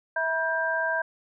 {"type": "tone cluster", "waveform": "sine", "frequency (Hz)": [652, 965, 1584], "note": ["E5", "B5", "G6"], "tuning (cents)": [-19, -40, 18], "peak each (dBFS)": [-29, -31, -26], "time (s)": [0.16, 1.02], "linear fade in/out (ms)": 5, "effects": []}